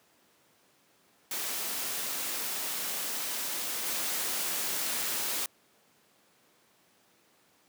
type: noise with level steps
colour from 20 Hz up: white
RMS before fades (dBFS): -34 / -32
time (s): 1.31-5.46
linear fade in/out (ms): 2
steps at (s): 3.85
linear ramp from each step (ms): 20
effects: pink hiss -65 dBFS RMS until 7.68 s + high-pass 200 Hz 12 dB/octave